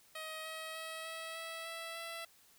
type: tone with pitch steps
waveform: 10% pulse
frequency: 631 / 636.9 / 642.8 / 648.7 / 654.8 / 660.8 / 667 Hz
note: D#5 / D#5 / E5 / E5 / E5 / E5 / E5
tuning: +24 / +40 / -44 / -28 / -12 / +4 / +20 cents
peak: -34 dBFS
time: 0.15-2.25 s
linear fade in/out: 5 ms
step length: 300 ms
effects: white hiss -65 dBFS RMS until 2.58 s